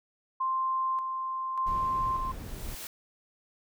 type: tone with tremolo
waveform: sine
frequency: 1050 Hz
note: C6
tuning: 6 cents sharp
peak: -26 dBFS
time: 0.4-2.32 s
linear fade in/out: 10 ms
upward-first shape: square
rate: 0.85 Hz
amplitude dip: 40%
type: noise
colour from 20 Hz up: brown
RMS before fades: -38 dBFS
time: 1.66-2.75 s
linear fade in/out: 10 ms
type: noise with exponential growth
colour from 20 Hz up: white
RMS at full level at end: -39 dBFS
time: 1.76-2.87 s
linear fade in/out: 1 ms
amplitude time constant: 240 ms
effects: none